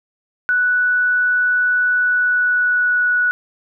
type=tone with pitch glide; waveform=sine; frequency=1480 to 1469.8 Hz; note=F#6 to F#6; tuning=0 to -12 cents; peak=-13 dBFS; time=0.49-3.31 s; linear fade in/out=0 ms; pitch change=-12 cents; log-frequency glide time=1.95-3.04 s; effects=none